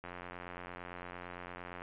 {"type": "click train", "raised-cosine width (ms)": 0.5, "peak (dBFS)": -29, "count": 159, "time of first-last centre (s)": [0.04, 1.819], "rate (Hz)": 88.8, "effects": ["resampled to 8000 Hz"]}